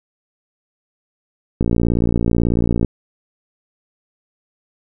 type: click train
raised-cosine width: 3 ms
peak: -4 dBFS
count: 73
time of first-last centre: 1.61-2.847 s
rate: 58.2 Hz
effects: none